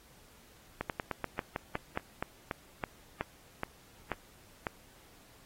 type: slowing click train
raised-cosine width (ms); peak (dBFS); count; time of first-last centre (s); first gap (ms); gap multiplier
0.5; -17; 16; 0.81-4.668; 88; 1.14
effects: pink hiss -60 dBFS RMS until 5.45 s + AAC 48 kbps